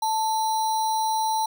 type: tone with sample-and-hold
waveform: sine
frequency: 880 Hz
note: A5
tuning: in tune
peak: -21 dBFS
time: 0.02-1.46 s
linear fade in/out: 5 ms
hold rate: 4900 Hz
effects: none